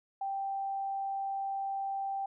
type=tone; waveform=sine; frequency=784 Hz; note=G5; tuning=in tune; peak=-32 dBFS; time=0.21-2.26 s; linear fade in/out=5 ms; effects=none